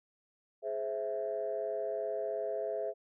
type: chord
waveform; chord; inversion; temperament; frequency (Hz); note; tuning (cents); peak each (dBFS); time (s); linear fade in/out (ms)
sine; Ab augmented; none; equal with one note detuned; 420.4 / 523.3 / 659.3; Ab4 / C5 / E5; +21 / 0 / 0; -37 / -38 / -35; 0.62-2.94; 50
effects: tanh soft clip ceiling -25 dBFS